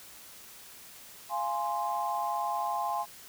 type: chord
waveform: sine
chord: F minor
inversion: none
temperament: equal with one note detuned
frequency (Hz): 693.2 / 830.6 / 1046.5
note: F5 / Ab5 / C6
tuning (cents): -13 / 0 / 0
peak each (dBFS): -35 / -32 / -33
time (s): 1.29-3.06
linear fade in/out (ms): 50
effects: white hiss -50 dBFS RMS until 3.28 s